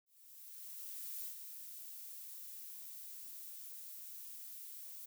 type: noise with ADSR envelope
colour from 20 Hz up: violet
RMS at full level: -44 dBFS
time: 0.06-5.06 s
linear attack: 1200 ms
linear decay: 82 ms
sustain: -6 dB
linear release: 10 ms
effects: none